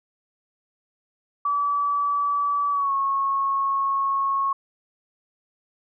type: tone with pitch glide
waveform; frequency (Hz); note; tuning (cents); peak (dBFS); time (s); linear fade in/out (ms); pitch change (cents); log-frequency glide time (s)
sine; 1150 to 1096.2; D6 to C#6; -37 to -20; -20; 1.45-4.53; 5; -83; 2.71-2.93
effects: none